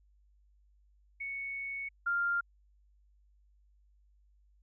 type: tone pair in turn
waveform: sine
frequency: 2217 / 1396.6 Hz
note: C#7 / F6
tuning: 0 / 0 cents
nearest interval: minor sixth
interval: 800 cents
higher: first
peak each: -36 / -28 dBFS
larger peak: second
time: 1.2-1.89 / 2.06-2.41 s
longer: first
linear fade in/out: 10 ms
effects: added 50 Hz sine -63 dBFS peak until 4.62 s